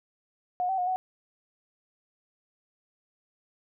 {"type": "tone with pitch steps", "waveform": "sine", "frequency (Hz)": [723, 765, 721, 745], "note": ["F#5", "G5", "F#5", "F#5"], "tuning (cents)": [-40, -42, -45, 12], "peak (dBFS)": -25, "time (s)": [0.6, 0.96], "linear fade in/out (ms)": 0, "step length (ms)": 90, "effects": []}